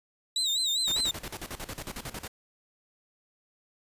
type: tone with vibrato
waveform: 35% pulse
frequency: 3850 Hz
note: B7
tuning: 45 cents flat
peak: -24 dBFS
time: 0.36-1.11 s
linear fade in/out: 2 ms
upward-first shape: sine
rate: 5 Hz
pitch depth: 110 cents each way
type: noise with tremolo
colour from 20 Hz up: pink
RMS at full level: -37 dBFS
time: 0.87-2.28 s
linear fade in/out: 10 ms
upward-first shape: square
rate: 11 Hz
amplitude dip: 80%
effects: resampled to 32000 Hz